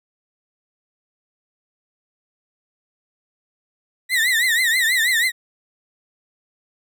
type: tone with vibrato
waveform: 35% pulse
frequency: 1917 Hz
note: A#6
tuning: 48 cents sharp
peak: -14 dBFS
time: 4.09-5.32 s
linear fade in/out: 50 ms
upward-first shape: triangle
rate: 6.2 Hz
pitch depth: 160 cents each way
effects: none